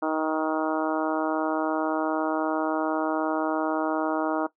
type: harmonic tone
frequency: 157.3 Hz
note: D#3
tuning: 19 cents sharp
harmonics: 2 / 3 / 4 / 5 / 6 / 7 / 8 / 9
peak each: -27 / -34 / -30 / -32 / -32 / -37 / -35 / -37 dBFS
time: 0.02-4.47 s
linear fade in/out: 10 ms
effects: noise-tail reverb RT60 0.1 s tail -17 dB re dry